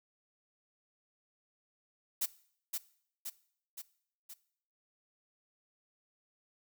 blue noise with echo, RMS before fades -32 dBFS, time 2.21-2.26 s, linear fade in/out 10 ms, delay 520 ms, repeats 4, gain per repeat -4 dB, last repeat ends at 4.34 s, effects noise-tail reverb RT60 0.6 s tail -19 dB re dry

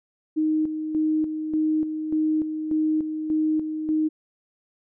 sine tone with tremolo, 311.1 Hz, D#4, in tune, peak -19 dBFS, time 0.36-4.09 s, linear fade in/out 20 ms, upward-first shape square, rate 1.7 Hz, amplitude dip 55%, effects none

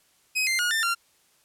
sawtooth tone with pitch steps, 2527 / 2089 / 1441 / 1792 / 1381 Hz, D#7 / C7 / F#6 / A6 / F6, +26 / -3 / -46 / +31 / -20 cents, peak -19 dBFS, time 0.35-0.95 s, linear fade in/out 20 ms, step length 120 ms, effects white hiss -63 dBFS RMS until 1.44 s + low-pass 12000 Hz 12 dB/octave

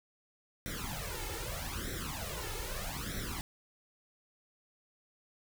pink noise with flanger, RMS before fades -39 dBFS, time 0.66-3.41 s, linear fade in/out 0 ms, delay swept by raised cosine 0.52 to 2.32 ms, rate 0.8 Hz, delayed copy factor +0.85, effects none

